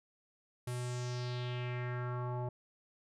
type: tone with low-pass filter sweep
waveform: square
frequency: 123.47 Hz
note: B2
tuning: in tune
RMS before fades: -38 dBFS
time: 0.67-2.49 s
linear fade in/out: 5 ms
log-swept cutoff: 11000 to 760 Hz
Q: 2.9
effects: none